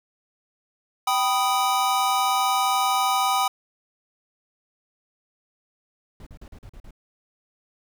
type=chord; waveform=square; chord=G augmented; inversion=none; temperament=equal with one note detuned; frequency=777.2 / 987.8 / 1244.5 Hz; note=G5 / B5 / D#6; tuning=-15 / 0 / 0 cents; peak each=-24 / -26 / -25 dBFS; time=1.07-3.48 s; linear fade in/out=5 ms
type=noise bursts; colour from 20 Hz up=brown; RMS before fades=-42 dBFS; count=7; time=6.2-6.908 s; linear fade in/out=2 ms; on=66 ms; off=41 ms
effects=none